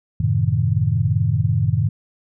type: chord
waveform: sine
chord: F# diminished seventh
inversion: none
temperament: equal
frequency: 92.5 / 110 / 130.81 / 155.56 Hz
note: F#2 / A2 / C3 / Eb3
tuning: 0 / 0 / 0 / 0 cents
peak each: -22 / -19 / -22 / -22 dBFS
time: 0.2-1.89 s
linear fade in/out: 5 ms
effects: none